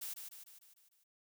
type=noise with echo; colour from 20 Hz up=blue; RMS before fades=-43 dBFS; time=0.01-0.14 s; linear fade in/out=10 ms; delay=150 ms; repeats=6; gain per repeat=-5 dB; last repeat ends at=1.04 s; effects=none